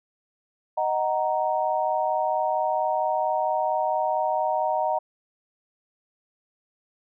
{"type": "chord", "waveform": "sine", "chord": "D# minor", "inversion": "none", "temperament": "just", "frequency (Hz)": [622.3, 746.7, 933.4], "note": ["D#5", "F#5", "A#5"], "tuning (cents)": [0, 16, 2], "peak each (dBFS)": -26, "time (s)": [0.77, 4.99], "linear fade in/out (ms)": 10, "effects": []}